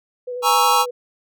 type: tone with vibrato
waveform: sine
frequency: 493.9 Hz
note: B4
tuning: in tune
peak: -25 dBFS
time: 0.27-0.91 s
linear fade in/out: 10 ms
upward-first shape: square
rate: 11 Hz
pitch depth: 17 cents each way
type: chord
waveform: square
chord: A# half-diminished seventh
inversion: third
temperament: equal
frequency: 830.6 / 932.3 / 1108.7 / 1318.5 Hz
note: G#5 / A#5 / C#6 / E6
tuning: 0 / 0 / 0 / 0 cents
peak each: -20 dBFS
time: 0.42-0.86 s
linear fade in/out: 50 ms
effects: none